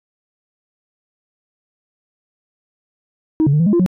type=tone with pitch steps; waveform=sine; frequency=315.4 / 140.8 / 150.6 / 167.6 / 207.5 / 345.2 / 183 Hz; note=D#4 / C#3 / D3 / E3 / G#3 / F4 / F#3; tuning=+24 / +27 / +44 / +29 / -1 / -20 / -19 cents; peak=-9 dBFS; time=3.4-3.862 s; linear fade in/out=0 ms; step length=66 ms; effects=tanh soft clip ceiling -8 dBFS